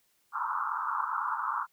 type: band-pass noise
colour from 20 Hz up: white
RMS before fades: -32 dBFS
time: 0.32-1.67 s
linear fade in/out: 50 ms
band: 880 to 1400 Hz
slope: 96 dB/octave
effects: white hiss -71 dBFS RMS until 1.72 s